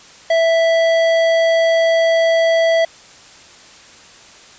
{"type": "tone with hard clipping", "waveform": "triangle", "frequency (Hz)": 659.3, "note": "E5", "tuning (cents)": 0, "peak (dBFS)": -13, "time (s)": [0.3, 2.85], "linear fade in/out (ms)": 5, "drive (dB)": 16, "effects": ["white hiss -42 dBFS RMS until 4.58 s", "resampled to 16000 Hz"]}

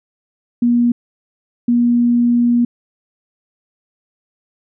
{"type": "tone bursts at uneven times", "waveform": "sine", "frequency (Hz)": 239.4, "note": "A#3", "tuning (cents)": 46, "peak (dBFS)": -10, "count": 2, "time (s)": [[0.62, 0.92], [1.68, 2.65]], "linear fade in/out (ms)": 5, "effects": []}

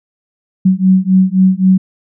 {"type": "beating tone pair", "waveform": "sine", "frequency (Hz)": [185.9, 189.7], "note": ["F#3", "F#3"], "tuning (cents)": [8, 43], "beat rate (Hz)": 3.8, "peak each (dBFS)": -10, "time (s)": [0.65, 1.78], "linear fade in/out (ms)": 10, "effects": []}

